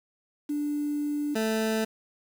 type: tone pair in turn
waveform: sine / 20% pulse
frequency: 293.7 / 220.2 Hz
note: D4 / A3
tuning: 0 / +2 cents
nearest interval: perfect fourth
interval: 498 cents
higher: first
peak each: -26 / -20 dBFS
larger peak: second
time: 0.49-1.35 / 1.35-1.85 s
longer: first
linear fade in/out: 10 ms
effects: 8-bit